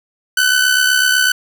sawtooth tone with amplitude modulation, 1505 Hz, F#6, 29 cents sharp, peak -5 dBFS, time 0.37-1.32 s, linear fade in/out 5 ms, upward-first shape sine, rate 68 Hz, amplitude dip 55%, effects none

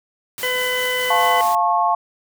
white noise with tremolo, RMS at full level -30 dBFS, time 0.38-1.55 s, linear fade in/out 0 ms, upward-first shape sine, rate 4.9 Hz, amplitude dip 25%
harmonic tone, 502 Hz, B4, 28 cents sharp, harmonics 1 / 2 / 3 / 4 / 6, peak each -24 / -30 / -31 / -22 / -26 dBFS, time 0.43-1.41 s, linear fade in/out 2 ms
sine chord, F augmented, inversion none, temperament just, 698.5 / 873.1 / 1091.3 Hz, F5 / A5 / C#6, 0 / -14 / -27 cents, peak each -19 dBFS, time 1.1-1.95 s, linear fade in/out 5 ms
effects none

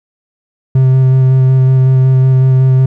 triangle tone with vibrato, 130.81 Hz, C3, in tune, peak -3 dBFS, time 0.75-2.86 s, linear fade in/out 5 ms, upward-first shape square, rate 5.4 Hz, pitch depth 10 cents each way, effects none

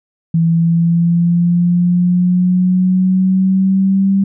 sine exponential sweep, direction up, 164.81 to 196 Hz, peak -9 dBFS, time 0.34-4.24 s, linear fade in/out 5 ms, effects none

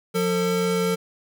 square tone pair together, 178.4 / 449.5 Hz, F3 / A4, +37 / +37 cents, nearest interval octave + major third, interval 1600 cents, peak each -25 / -23 dBFS, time 0.14-0.96 s, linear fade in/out 20 ms, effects none

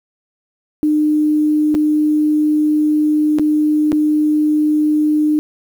sine tone with dropouts, 303.1 Hz, D#4, 45 cents flat, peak -11 dBFS, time 0.83-5.39 s, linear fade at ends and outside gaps 0 ms, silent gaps 1.744-1.75 / 3.386-3.395 / 3.919-3.928 s, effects 7-bit

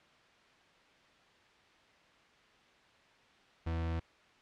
40% pulse tone, 82.41 Hz, E2, in tune, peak -32 dBFS, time 3.66-4 s, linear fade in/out 10 ms, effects white hiss -63 dBFS RMS until 4.41 s + low-pass 3000 Hz 12 dB/octave

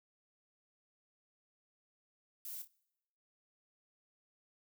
violet noise with echo, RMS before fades -45 dBFS, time 2.45-2.62 s, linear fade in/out 2 ms, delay 28 ms, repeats 2, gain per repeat -9 dB, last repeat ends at 2.676 s, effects noise-tail reverb RT60 0.9 s tail -25 dB re dry

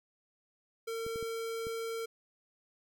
square tone, 454.9 Hz, A#4, 42 cents flat, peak -36 dBFS, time 0.87-2.06 s, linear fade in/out 10 ms
clicks, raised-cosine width 3 ms, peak -32 dBFS, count 4, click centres 1.065 / 1.159 / 1.227 / 1.669 s
effects none

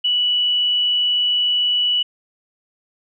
sine tone, 2951 Hz, F#7, 5 cents flat, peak -15 dBFS, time 0.04-2.03 s, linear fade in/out 10 ms, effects none

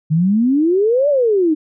sine exponential two-way sweep, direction up then down, 150 to 598 to 298.3 Hz, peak -11 dBFS, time 0.1-1.55 s, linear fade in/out 20 ms, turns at 1.09 s, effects none

